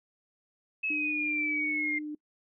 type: exponential sweep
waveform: sine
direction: down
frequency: 2600 to 2102 Hz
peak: -28 dBFS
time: 0.83-1.99 s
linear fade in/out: 10 ms
type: tone with vibrato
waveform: sine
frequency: 301 Hz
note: D4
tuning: 43 cents sharp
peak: -34 dBFS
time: 0.9-2.15 s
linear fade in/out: 5 ms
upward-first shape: sine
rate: 5.6 Hz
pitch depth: 8 cents each way
effects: noise-tail reverb RT60 0.1 s tail -24 dB re dry